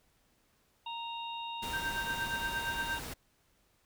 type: harmonic tone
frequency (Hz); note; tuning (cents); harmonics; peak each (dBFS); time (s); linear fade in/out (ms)
930; A#5; -4; 1 / 3 / 4; -39 / -44 / -45; 0.86-2.99; 5
type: noise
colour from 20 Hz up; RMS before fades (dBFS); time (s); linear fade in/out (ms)
pink; -42; 1.62-3.14; 10
type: tone with tremolo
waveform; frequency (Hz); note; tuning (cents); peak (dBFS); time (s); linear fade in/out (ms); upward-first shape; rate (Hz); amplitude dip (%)
sine; 1568; G6; 0; -31; 1.73-3; 5; triangle; 8.6; 95
effects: pink hiss -71 dBFS RMS until 3.85 s